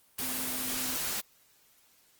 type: tone in noise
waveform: sine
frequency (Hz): 256.2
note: C4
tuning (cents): -36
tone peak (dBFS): -41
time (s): 0.21-0.96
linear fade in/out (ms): 10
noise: white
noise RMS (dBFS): -33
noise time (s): 0.18-1.21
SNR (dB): -11
effects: white hiss -64 dBFS RMS until 2.19 s + Opus 24 kbps